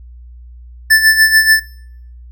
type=tone with tremolo; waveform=square; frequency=1760 Hz; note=A6; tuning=in tune; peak=-5 dBFS; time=0.9-1.6 s; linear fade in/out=10 ms; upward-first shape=sine; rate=6.9 Hz; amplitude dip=65%; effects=noise-tail reverb RT60 0.7 s tail -22 dB re dry + added 60 Hz sine -33 dBFS peak until 2.31 s